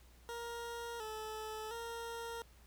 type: tone with pitch steps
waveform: 20% pulse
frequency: 469.3 / 434.2 / 464.1 Hz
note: A#4 / A4 / A#4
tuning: +12 / -23 / -8 cents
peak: -37 dBFS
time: 0.29-2.42 s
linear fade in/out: 0 ms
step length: 710 ms
effects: added 60 Hz sine -60 dBFS peak until 2.66 s + pink hiss -66 dBFS RMS until 2.66 s